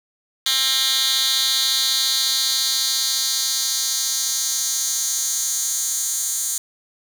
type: tone with high-pass filter sweep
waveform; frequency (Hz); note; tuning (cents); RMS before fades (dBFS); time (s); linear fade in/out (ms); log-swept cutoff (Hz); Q
10% pulse; 265.5; C4; +25; -21; 0.46-6.58; 2; 3300 to 7500; 2.4
effects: none